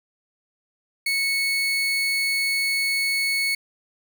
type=tone; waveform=30% pulse; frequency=2206 Hz; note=C#7; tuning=9 cents flat; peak=-18 dBFS; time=1.06-3.55 s; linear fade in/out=5 ms; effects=none